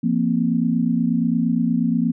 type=chord; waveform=sine; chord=F suspended fourth; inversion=none; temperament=equal with one note detuned; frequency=171.81 / 233.1 / 261.6 Hz; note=F3 / Bb3 / C4; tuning=-28 / 0 / 0 cents; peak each=-22 / -19 / -23 dBFS; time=0.03-2.12 s; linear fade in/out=10 ms; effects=none